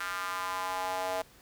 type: tone with high-pass filter sweep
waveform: square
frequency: 92.8 Hz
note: F#2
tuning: 6 cents sharp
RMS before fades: -34 dBFS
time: 0-1.22 s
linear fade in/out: 5 ms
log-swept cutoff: 1400 to 660 Hz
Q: 3.5
effects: pink hiss -58 dBFS RMS until 1.41 s